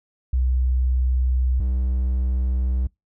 sine / triangle tone pair in turn, 63.3 / 63.3 Hz, B1 / B1, +43 / +43 cents, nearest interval unison, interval 0 cents, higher neither, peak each -17 / -17 dBFS, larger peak neither, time 0.33-1.6 / 1.6-2.87 s, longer neither, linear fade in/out 5 ms, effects noise-tail reverb RT60 0.2 s tail -26 dB re dry

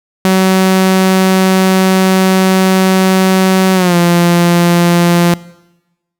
sawtooth tone with pitch glide, 188.5 to 172.86 Hz, F#3 to F3, +32 to -17 cents, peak -3 dBFS, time 0.25-5.34 s, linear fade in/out 0 ms, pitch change -149 cents, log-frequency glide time 3.74-3.96 s, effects noise-tail reverb RT60 1.0 s tail -21 dB re dry

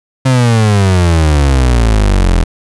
35% pulse exponential sweep, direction down, 133.4 to 41 Hz, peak -5 dBFS, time 0.25-2.44 s, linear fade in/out 10 ms, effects resampled to 24000 Hz

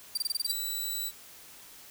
sawtooth tone bursts, 4699 Hz, D8, in tune, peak -24 dBFS, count 8, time 0.15-0.518 s, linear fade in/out 5 ms, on 25 ms, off 24 ms
10% pulse tone, 3951 Hz, B7, in tune, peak -24 dBFS, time 0.45-1.12 s, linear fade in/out 50 ms
effects white hiss -51 dBFS RMS until 1.9 s

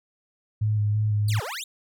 sine tone with vibrato, 105.7 Hz, G#2, 31 cents sharp, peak -20 dBFS, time 0.61-1.4 s, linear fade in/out 10 ms, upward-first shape square, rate 3 Hz, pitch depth 20 cents each way
20% pulse exponential two-way sweep, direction down then up, 4977 to 392 to 3948 Hz, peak -26 dBFS, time 1.28-1.64 s, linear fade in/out 5 ms, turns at 1.43 s
effects none

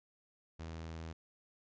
sawtooth tone, 81.3 Hz, E2, 23 cents flat, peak -39 dBFS, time 0.59-1.13 s, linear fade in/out 10 ms, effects resampled to 16000 Hz

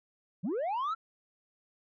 sine linear sweep, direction up, 146.83 to 1369 Hz, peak -27 dBFS, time 0.43-0.95 s, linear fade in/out 20 ms, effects tanh soft clip ceiling -29 dBFS

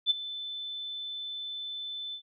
sine tone with ADSR envelope, 3520 Hz, A7, in tune, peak -19 dBFS, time 0.06-2.22 s, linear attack 44 ms, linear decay 18 ms, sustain -16 dB, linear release 83 ms, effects none

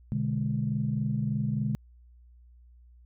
sine chord, G# diminished, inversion first, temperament equal with one note detuned, 123.47 / 146.83 / 208.3 Hz, B2 / D3 / G#3, 0 / 0 / +5 cents, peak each -30 dBFS, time 0.12-1.75 s, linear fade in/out 0 ms, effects tanh soft clip ceiling -16 dBFS + added 60 Hz sine -52 dBFS peak until 3.05 s

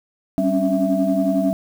sine tone cluster, 193.9 / 270.6 / 281.6 / 660 Hz, G3 / C#4 / C#4 / E5, -19 / -42 / +27 / +2 cents, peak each -21 dBFS, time 0.38-1.53 s, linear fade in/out 0 ms, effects tanh soft clip ceiling -6 dBFS + 7-bit

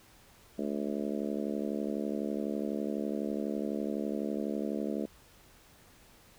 harmonic tone, 72 Hz, D2, 34 cents flat, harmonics 3 / 4 / 5 / 6 / 7 / 8 / 9, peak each -35 / -37 / -39 / -41 / -42 / -43 / -44 dBFS, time 0.58-5.06 s, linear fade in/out 10 ms, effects pink hiss -59 dBFS RMS until 6.38 s

